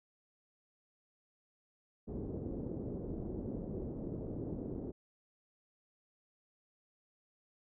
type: low-pass noise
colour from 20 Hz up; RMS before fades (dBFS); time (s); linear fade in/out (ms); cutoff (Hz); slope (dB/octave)
white; -41; 2.07-4.92; 20; 410; 24
effects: none